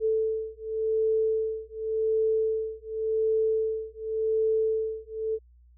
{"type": "beating tone pair", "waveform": "sine", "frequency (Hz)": [440, 440.89], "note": ["A4", "A4"], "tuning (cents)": [0, 3], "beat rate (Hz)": 0.89, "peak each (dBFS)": -27, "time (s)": [0, 5.39], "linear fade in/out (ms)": 50, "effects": ["added 60 Hz sine -53 dBFS peak until 5.77 s"]}